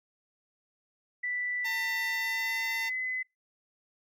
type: tone with pitch glide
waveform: sine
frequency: 1975.5 to 2024 Hz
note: B6 to B6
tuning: 0 to +42 cents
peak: -30 dBFS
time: 1.23-3.23 s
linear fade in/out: 10 ms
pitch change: +42 cents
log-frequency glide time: 2.09-2.62 s
type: tone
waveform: 10% pulse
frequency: 904 Hz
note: A5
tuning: 47 cents sharp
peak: -27 dBFS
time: 1.64-2.9 s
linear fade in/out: 20 ms
effects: noise-tail reverb RT60 0.2 s tail -24 dB re dry + Opus 48 kbps